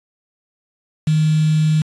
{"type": "tone with quantisation", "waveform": "sine", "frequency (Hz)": 155.4, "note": "D#3", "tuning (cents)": -2, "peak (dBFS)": -12, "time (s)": [1.07, 1.82], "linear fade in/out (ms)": 5, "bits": 5, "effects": ["resampled to 22050 Hz"]}